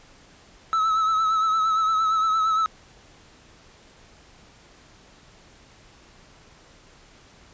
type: tone with vibrato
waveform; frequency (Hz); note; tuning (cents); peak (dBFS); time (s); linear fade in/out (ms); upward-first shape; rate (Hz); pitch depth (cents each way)
triangle; 1300; E6; -24; -17; 0.73-2.66; 0; sine; 8.7; 36
effects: pink hiss -52 dBFS RMS until 7.53 s + resampled to 16000 Hz